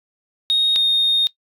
sine tone pair in turn, 3729 / 3693 Hz, A#7 / A#7, 0 / -17 cents, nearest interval unison, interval 17 cents, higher first, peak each -12 dBFS, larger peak neither, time 0.5-0.76 / 0.76-1.27 s, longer second, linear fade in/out 0 ms, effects noise-tail reverb RT60 0.1 s tail -21 dB re dry + tanh soft clip ceiling -11 dBFS

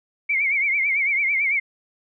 sine tone with vibrato, 2217 Hz, C#7, in tune, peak -18 dBFS, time 0.29-1.6 s, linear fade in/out 10 ms, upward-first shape triangle, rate 9 Hz, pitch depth 120 cents each way, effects none

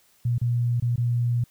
sine tone with dropouts, 120 Hz, B2, 49 cents flat, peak -20 dBFS, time 0.25-1.44 s, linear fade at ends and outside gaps 5 ms, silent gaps 0.382-0.414 / 0.8-0.822 / 0.96-0.978 s, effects white hiss -61 dBFS RMS until 1.5 s

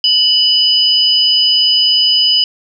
sine tone pair together, 2967 / 4990 Hz, F#7 / D#8, +4 / +4 cents, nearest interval major sixth, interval 900 cents, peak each -11 dBFS, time 0.04-2.44 s, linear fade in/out 2 ms, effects none

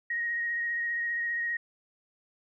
sine tone with vibrato, 1878 Hz, A#6, 12 cents sharp, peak -28 dBFS, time 0.1-1.57 s, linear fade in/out 5 ms, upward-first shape sine, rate 15 Hz, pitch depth 15 cents each way, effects none

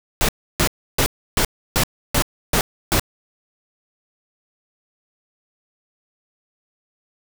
pink noise bursts, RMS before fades -17 dBFS, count 8, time 0.21-2.996 s, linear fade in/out 0 ms, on 77 ms, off 310 ms, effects none

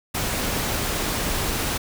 pink noise, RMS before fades -25 dBFS, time 0.14-1.78 s, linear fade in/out 10 ms, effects none

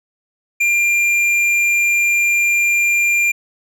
sine tone with tanh clipping, 2390 Hz, D7, 30 cents sharp, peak -14 dBFS, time 0.6-3.32 s, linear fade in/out 10 ms, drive 10 dB, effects none

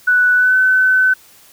sine tone with pitch glide, 1483 to 1515.9 Hz, F#6 to F#6, +4 to +42 cents, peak -9 dBFS, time 0.07-1.14 s, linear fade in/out 10 ms, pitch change +38 cents, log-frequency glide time 0.35-0.56 s, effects white hiss -46 dBFS RMS until 1.52 s

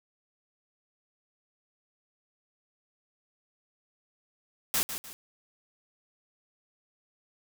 white noise with echo, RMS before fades -27 dBFS, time 4.74-4.83 s, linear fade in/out 0 ms, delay 150 ms, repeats 2, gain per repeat -9 dB, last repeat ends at 5.13 s, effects none

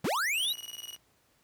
square linear sweep, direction up, 110 to 3994 Hz, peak -28 dBFS, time 0.04-0.53 s, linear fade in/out 5 ms
sawtooth tone with tremolo, 2908 Hz, F#7, 31 cents flat, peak -35 dBFS, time 0.33-0.98 s, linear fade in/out 50 ms, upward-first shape square, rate 20 Hz, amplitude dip 75%
click train, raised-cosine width 0.2 ms, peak -36 dBFS, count 35, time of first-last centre 0.36-0.963 s, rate 56.4 Hz
effects pink hiss -68 dBFS RMS until 1.43 s + high-pass 60 Hz 12 dB/octave

